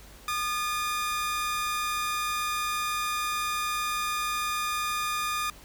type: tone pair together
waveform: sawtooth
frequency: 1218 / 1722.5 Hz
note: D#6 / A6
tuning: -37 / -37 cents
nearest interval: tritone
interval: 600 cents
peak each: -24 / -36 dBFS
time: 0.28-5.5 s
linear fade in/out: 2 ms
effects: added 50 Hz sine -51 dBFS peak until 5.64 s + pink hiss -51 dBFS RMS until 5.64 s